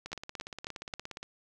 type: two click trains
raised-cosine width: 0.2 ms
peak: -19 / -23 dBFS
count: 4 / 21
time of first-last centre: 0.13-0.939 / 0.06-1.23 s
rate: 3.71 / 17.1 Hz
effects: none